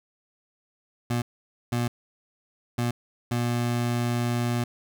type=tone bursts at uneven times; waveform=25% pulse; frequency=120 Hz; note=B2; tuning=49 cents flat; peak=-20 dBFS; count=4; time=1.1-1.22 / 1.72-1.88 / 2.78-2.91 / 3.31-4.64 s; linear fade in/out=5 ms; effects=none